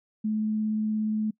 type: tone with vibrato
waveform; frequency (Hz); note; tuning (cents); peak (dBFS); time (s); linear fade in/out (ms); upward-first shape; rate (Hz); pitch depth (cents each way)
sine; 215.4; A3; -37; -24; 0.24-1.31; 10; triangle; 17; 9
effects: noise-tail reverb RT60 0.1 s tail -23 dB re dry